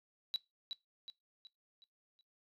sine tone with echo, 3925 Hz, B7, 11 cents flat, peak -31 dBFS, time 0.34-0.36 s, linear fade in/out 0 ms, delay 370 ms, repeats 5, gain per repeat -7 dB, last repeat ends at 2.21 s, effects noise-tail reverb RT60 0.2 s tail -20 dB re dry + tanh soft clip ceiling -27 dBFS

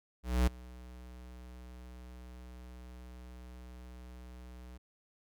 square tone with ADSR envelope, 61.74 Hz, B1, in tune, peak -24 dBFS, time 0.23-4.78 s, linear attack 240 ms, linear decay 12 ms, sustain -24 dB, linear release 13 ms, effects none

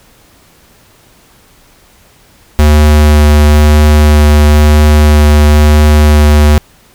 square tone with vibrato, 75 Hz, D2, 37 cents sharp, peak -3 dBFS, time 2.59-6.58 s, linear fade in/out 0 ms, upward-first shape sine, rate 1 Hz, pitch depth 10 cents each way, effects pink hiss -44 dBFS RMS until 6.94 s

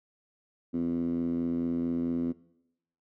10% pulse tone with band-pass filter, 84.5 Hz, E2, 43 cents sharp, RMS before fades -30 dBFS, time 0.73-2.33 s, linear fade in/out 20 ms, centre 260 Hz, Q 4.4, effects noise-tail reverb RT60 0.8 s tail -19 dB re dry

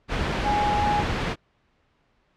sine tone in noise, 830.6 Hz, G#5, in tune, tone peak -21 dBFS, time 0.43-1.04 s, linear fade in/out 50 ms, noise pink, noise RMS -25 dBFS, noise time 0.08-1.36 s, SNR +1 dB, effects pink hiss -66 dBFS RMS until 2.36 s + low-pass 3000 Hz 12 dB/octave

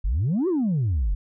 sine exponential two-way sweep, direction up then down, 41.2 to 392 to 41.2 Hz, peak -18 dBFS, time 0.04-1.15 s, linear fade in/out 10 ms, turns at 0.48 s, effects tanh soft clip ceiling -18 dBFS

